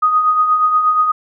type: tone with tremolo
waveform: sine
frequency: 1246 Hz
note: D#6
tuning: 2 cents sharp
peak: -8 dBFS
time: 0.02-1.12 s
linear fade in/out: 10 ms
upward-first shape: triangle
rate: 8.4 Hz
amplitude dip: 55%
effects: none